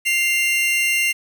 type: tone pair together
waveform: 45% pulse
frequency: 2104 / 2765 Hz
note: C7 / F7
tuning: +9 / -18 cents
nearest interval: perfect fourth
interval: 473 cents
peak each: -20 / -19 dBFS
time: 0.05-1.13 s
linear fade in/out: 20 ms
effects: 8-bit